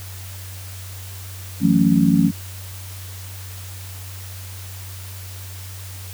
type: chord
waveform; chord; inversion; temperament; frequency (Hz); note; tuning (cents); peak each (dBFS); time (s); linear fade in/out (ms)
sine; F# minor seventh; third; just; 166.5 / 185 / 222 / 277.5; E3 / F#3 / A3 / C#4; +18 / 0 / +16 / +2; -18; 1.6-2.32; 50
effects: added 94 Hz sine -33 dBFS peak until 6.13 s + white hiss -39 dBFS RMS until 6.13 s